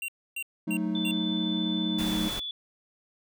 square tone bursts, 2759 Hz, F7, 22 cents flat, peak -32 dBFS, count 4, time 0.02-1.112 s, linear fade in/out 2 ms, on 63 ms, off 280 ms
triangle chord, D# diminished, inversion first, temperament equal, 185 / 220 / 311.1 Hz, F#3 / A3 / D#4, 0 / 0 / 0 cents, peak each -29 dBFS, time 0.67-2.29 s, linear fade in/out 10 ms
sine tone with pitch glide, 3515 to 3451 Hz, A7 to A7, -2 to -34 cents, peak -32 dBFS, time 0.95-2.51 s, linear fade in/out 2 ms, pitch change -32 cents, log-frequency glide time 1.9-2.21 s
pink noise, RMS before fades -36 dBFS, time 1.98-2.4 s, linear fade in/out 10 ms
effects none

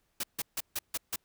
white noise bursts, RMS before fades -33 dBFS, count 6, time 0.2-1.16 s, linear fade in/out 5 ms, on 35 ms, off 150 ms, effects pink hiss -75 dBFS RMS until 1.24 s

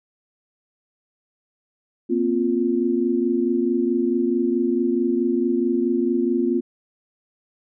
sine chord, Bb suspended second, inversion none, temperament equal with one note detuned, 237 / 261.6 / 349.2 Hz, Bb3 / C4 / F4, +29 / 0 / 0 cents, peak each -23 / -23 / -21 dBFS, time 2.09-6.61 s, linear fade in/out 20 ms, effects none

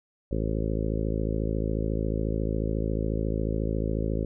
harmonic tone, 54.1 Hz, A1, 29 cents flat, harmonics 1 / 2 / 3 / 4 / 5 / 6 / 7 / 8 / 9 / 10, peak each -29 / -32 / -34 / -35 / -36 / -37 / -37 / -38 / -39 / -39 dBFS, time 0.31-4.25 s, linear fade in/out 5 ms, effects none

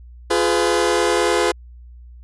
sawtooth chord, F diminished, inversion none, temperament just, 349.2 / 419.1 / 502.9 Hz, F4 / Ab4 / Cb5, 0 / +16 / +31 cents, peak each -16 dBFS, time 0.3-1.52 s, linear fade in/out 10 ms, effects added 60 Hz sine -38 dBFS peak until 2.23 s + resampled to 24000 Hz

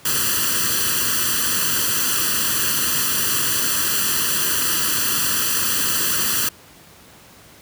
white noise with comb filter, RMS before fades -20 dBFS, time 0.05-6.49 s, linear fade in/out 5 ms, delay 0.67 ms, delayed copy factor +0.95, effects pink hiss -46 dBFS RMS until 7.61 s + high-pass 80 Hz 12 dB/octave

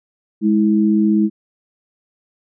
sine tone pair together, 208.7 / 324.3 Hz, G#3 / E4, +9 / -28 cents, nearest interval minor sixth, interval 763 cents, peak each -13 / -16 dBFS, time 0.41-1.3 s, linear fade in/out 50 ms, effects none

